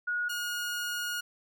sine / sawtooth tone pair in turn, 1449 / 1437.3 Hz, F#6 / F6, -37 / +49 cents, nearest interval unison, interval 14 cents, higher first, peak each -28 dBFS, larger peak neither, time 0.07-0.29 / 0.29-1.21 s, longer second, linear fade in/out 10 ms, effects none

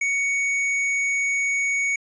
sine tone with hard clipping, 2232 Hz, C#7, 11 cents sharp, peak -22 dBFS, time 0.01-1.96 s, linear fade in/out 5 ms, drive 11 dB, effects resampled to 16000 Hz

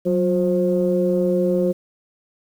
sine tone cluster, 184.8 / 358.7 / 530 Hz, F#3 / F4 / C5, -2 / +46 / +22 cents, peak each -20 dBFS, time 0.05-1.73 s, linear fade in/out 20 ms, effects tanh soft clip ceiling -7 dBFS + 8-bit

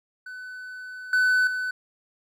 triangle tone with level steps, 1504 Hz, F#6, 28 cents sharp, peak -34 / -16 / -24 dBFS, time 0.26-1.71 s, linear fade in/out 5 ms, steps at 1.13 / 1.47 s, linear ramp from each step 2 ms, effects none

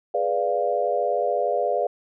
sine chord, G# diminished seventh, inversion none, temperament equal with one note detuned, 417.2 / 493.9 / 587.3 / 698.5 Hz, G#4 / B4 / D5 / F5, +8 / 0 / 0 / 0 cents, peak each -28 / -26 / -25 / -25 dBFS, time 0.14-1.87 s, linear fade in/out 5 ms, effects none

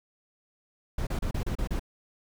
brown noise bursts, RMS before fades -29 dBFS, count 7, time 0.98-1.795 s, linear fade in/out 5 ms, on 89 ms, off 32 ms, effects none

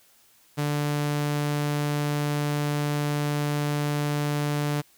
sawtooth tone, 146.83 Hz, D3, in tune, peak -20 dBFS, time 0.57-4.82 s, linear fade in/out 20 ms, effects white hiss -59 dBFS RMS until 4.97 s

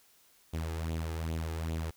sawtooth tone with flanger, 81 Hz, E2, 30 cents flat, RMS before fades -35 dBFS, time 0.53-1.91 s, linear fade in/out 10 ms, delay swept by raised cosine 0.28 to 2.48 ms, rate 2.5 Hz, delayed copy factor +0.6, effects white hiss -64 dBFS RMS until 1.96 s

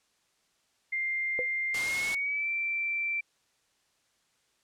sine tone with pitch glide, 2100 to 2344 Hz, C7 to D7, +6 to -4 cents, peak -28 dBFS, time 0.92-3.21 s, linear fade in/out 10 ms, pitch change +190 cents, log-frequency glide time 1.78-2.49 s
sine tone with exponential decay, 502 Hz, B4, 28 cents sharp, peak -26 dBFS, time 1.39-1.48 s, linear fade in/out 0 ms, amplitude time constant 19 ms
white noise, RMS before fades -35 dBFS, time 1.74-2.15 s, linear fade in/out 5 ms
effects white hiss -71 dBFS RMS until 4.63 s + low-pass 8000 Hz 12 dB/octave

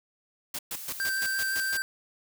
white noise bursts, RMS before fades -34 dBFS, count 8, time 0.54-1.772 s, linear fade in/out 5 ms, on 49 ms, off 120 ms
blue noise, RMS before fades -40 dBFS, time 0.73-1.74 s, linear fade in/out 5 ms
square tone with vibrato, 1568 Hz, G6, in tune, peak -28 dBFS, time 1-1.82 s, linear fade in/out 0 ms, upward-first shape square, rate 5.8 Hz, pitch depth 9 cents each way
effects none

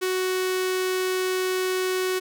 sawtooth tone with notch filter, 371.4 Hz, F#4, 7 cents sharp, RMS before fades -25 dBFS, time 0.01-2.2 s, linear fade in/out 20 ms, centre 790 Hz, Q 1.9, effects none

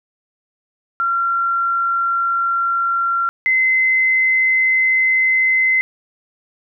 sine tone pair in turn, 1371 / 2054 Hz, F6 / C7, -32 / -33 cents, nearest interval perfect fifth, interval 699 cents, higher second, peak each -15 / -12 dBFS, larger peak second, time 1-3.29 / 3.46-5.81 s, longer second, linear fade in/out 0 ms, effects none

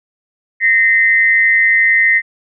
sine tone pair together, 1847.5 / 2059 Hz, A#6 / C7, -16 / -28 cents, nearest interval major second, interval 188 cents, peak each -11 dBFS, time 0.6-2.22 s, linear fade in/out 50 ms, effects none

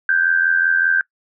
sine tone with amplitude modulation, 1564 Hz, G6, 4 cents flat, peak -10 dBFS, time 0.09-1.01 s, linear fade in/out 2 ms, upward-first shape sine, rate 85.2 Hz, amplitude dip 70%, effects noise-tail reverb RT60 0.1 s tail -22 dB re dry

